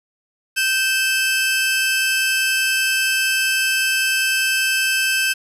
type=tone pair together; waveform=sawtooth; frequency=1554.9 / 2615 Hz; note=G6 / E7; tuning=-15 / -15 cents; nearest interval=major sixth; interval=900 cents; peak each=-16 dBFS; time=0.56-5.34 s; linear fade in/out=20 ms; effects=resampled to 32000 Hz + 7-bit